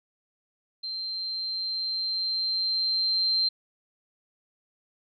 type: tone with level ramp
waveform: sine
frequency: 4141 Hz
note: C8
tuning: 19 cents flat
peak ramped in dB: -31 to -21 dBFS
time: 0.83-3.49 s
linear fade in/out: 10 ms
effects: none